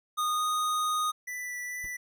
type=tone with pitch glide; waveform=square; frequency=1232 to 1239.9 Hz; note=D#6 to D#6; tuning=-17 to -6 cents; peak=-27 dBFS; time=0.17-1.12 s; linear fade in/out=20 ms; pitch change=+11 cents; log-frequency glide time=0.36-0.43 s
type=tone with vibrato; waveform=square; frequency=1975.5 Hz; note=B6; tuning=in tune; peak=-35 dBFS; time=1.27-1.97 s; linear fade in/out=10 ms; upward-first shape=sine; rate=2.3 Hz; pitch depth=9 cents each way
type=noise with exponential decay; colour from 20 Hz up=brown; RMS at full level=-40 dBFS; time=1.84-1.92 s; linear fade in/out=5 ms; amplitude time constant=17 ms
effects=none